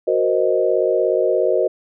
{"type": "chord", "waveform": "sine", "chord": "C half-diminished seventh", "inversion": "second", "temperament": "equal", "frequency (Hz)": [370, 466.2, 523.3, 622.3], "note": ["Gb4", "Bb4", "C5", "Eb5"], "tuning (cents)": [0, 0, 0, 0], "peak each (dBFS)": -20, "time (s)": [0.07, 1.68], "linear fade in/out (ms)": 10, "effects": []}